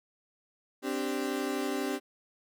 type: chord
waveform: 35% pulse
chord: C suspended second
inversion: none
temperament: equal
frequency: 261.6 / 293.7 / 392 Hz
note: C4 / D4 / G4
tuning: 0 / 0 / 0 cents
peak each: -33 dBFS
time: 0.82-2 s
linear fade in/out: 50 ms
effects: none